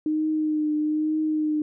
sine tone with vibrato, 306.9 Hz, D#4, 24 cents flat, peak -21 dBFS, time 0.06-1.62 s, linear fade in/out 2 ms, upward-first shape triangle, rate 1.1 Hz, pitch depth 29 cents each way, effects none

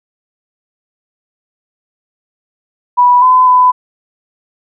sine tone with pitch steps, 982 / 1014 / 1002 Hz, B5 / B5 / B5, -10 / +45 / +25 cents, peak -4 dBFS, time 2.97-3.72 s, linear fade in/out 20 ms, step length 250 ms, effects none

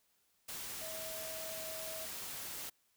sine tone in noise, 641 Hz, E5, 49 cents flat, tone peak -46 dBFS, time 0.81-2.06 s, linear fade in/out 10 ms, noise white, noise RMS -44 dBFS, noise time 0.48-2.7 s, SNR -5 dB, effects white hiss -75 dBFS RMS until 2.96 s

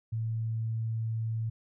sine tone, 112.4 Hz, A2, 37 cents sharp, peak -29 dBFS, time 0.12-1.5 s, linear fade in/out 10 ms, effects none

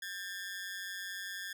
sawtooth ring-modulated tone, 1693 Hz, G#6, 33 cents sharp, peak -33 dBFS, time 0.02-1.53 s, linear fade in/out 5 ms, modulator 94.4 Hz, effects none

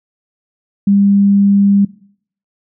sine tone, 200 Hz, G3, 35 cents sharp, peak -7 dBFS, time 0.87-1.85 s, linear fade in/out 5 ms, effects noise-tail reverb RT60 0.6 s tail -20 dB re dry

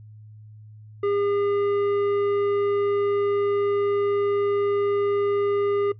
sine tone with tanh clipping, 404.8 Hz, G#4, 44 cents flat, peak -22 dBFS, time 1.03-5.92 s, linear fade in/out 5 ms, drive 10 dB, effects noise-tail reverb RT60 0.1 s tail -17 dB re dry + added 107 Hz sine -42 dBFS peak until 5.99 s

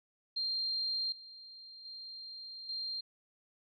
sine tone with level steps, 4186 Hz, C8, in tune, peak -32 / -49 / -44 / -36 dBFS, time 0.36-3.01 s, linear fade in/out 10 ms, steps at 1.12 / 1.85 / 2.69 s, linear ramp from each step 2 ms, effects none

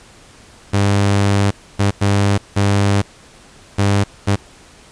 sawtooth tone bursts at uneven times, 100.2 Hz, G2, 38 cents sharp, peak -8 dBFS, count 6, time 0.73-1.51 / 1.79-1.91 / 2.01-2.38 / 2.56-3.02 / 3.78-4.04 / 4.27-4.36 s, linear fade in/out 10 ms, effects pink hiss -44 dBFS RMS until 4.91 s + resampled to 22050 Hz

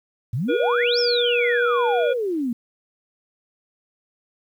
sine exponential two-way sweep, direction up then down, 103.83 to 5530 to 226.6 Hz, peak -21 dBFS, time 0.33-2.53 s, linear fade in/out 5 ms, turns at 0.99 s
harmonic tone, 481.1 Hz, B4, 45 cents flat, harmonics 1 / 3 / 5 / 7, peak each -19 / -29 / -35 / -36 dBFS, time 0.48-2.14 s, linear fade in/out 20 ms
effects 9-bit

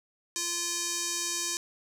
square tone with band-pass filter, 345.3 Hz, F4, 20 cents flat, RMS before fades -32 dBFS, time 0.36-1.57 s, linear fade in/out 0 ms, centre 6700 Hz, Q 2.2, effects none

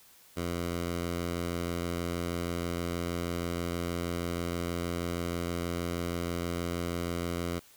10% pulse tone, 86.3 Hz, F2, 20 cents flat, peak -23 dBFS, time 0.36-7.6 s, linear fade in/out 20 ms, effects white hiss -58 dBFS RMS until 7.76 s

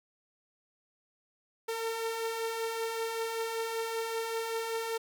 sawtooth beating tone pair, 449.1 / 454.3 Hz, A4 / A#4, +35 / -45 cents, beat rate 5.2 Hz, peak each -37 / -29 dBFS, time 1.68-4.98 s, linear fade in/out 10 ms, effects none

